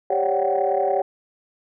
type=tone cluster; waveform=sine; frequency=393.5 / 545 / 576 / 734 / 771 Hz; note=G4 / C#5 / D5 / F#5 / G5; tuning=+7 / -29 / -34 / -14 / -29 cents; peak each=-24 dBFS; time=0.1-1.02 s; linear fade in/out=5 ms; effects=tanh soft clip ceiling -10 dBFS